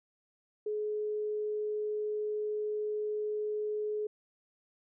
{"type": "tone", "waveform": "sine", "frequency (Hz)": 423.3, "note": "G#4", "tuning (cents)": 33, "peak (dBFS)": -31, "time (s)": [0.66, 4.07], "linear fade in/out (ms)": 5, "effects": []}